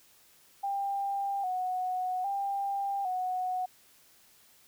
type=tone with vibrato; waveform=sine; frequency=765 Hz; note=G5; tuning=42 cents flat; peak=-29 dBFS; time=0.63-3.66 s; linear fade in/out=10 ms; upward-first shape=square; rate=0.62 Hz; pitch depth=66 cents each way; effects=white hiss -61 dBFS RMS until 4.67 s